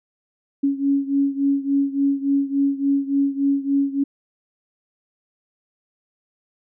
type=beating tone pair; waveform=sine; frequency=277.2 / 280.7 Hz; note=C#4 / C#4; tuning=0 / +22 cents; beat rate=3.5 Hz; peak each=-19 / -22 dBFS; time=0.63-4.04 s; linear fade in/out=10 ms; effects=none